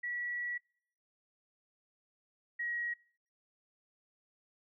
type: tone pair in turn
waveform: sine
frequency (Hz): 1937 / 1901.5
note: B6 / A#6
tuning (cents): -34 / +34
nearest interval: unison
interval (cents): 32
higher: first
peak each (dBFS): -35 / -34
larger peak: second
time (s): 0.03-0.58 / 2.59-2.94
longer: first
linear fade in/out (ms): 10
effects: noise-tail reverb RT60 0.6 s tail -25 dB re dry